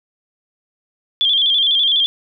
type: tone with vibrato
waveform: sine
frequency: 3322 Hz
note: G#7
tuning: in tune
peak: -12 dBFS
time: 1.21-2.06 s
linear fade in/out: 0 ms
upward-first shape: square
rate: 12 Hz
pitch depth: 65 cents each way
effects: none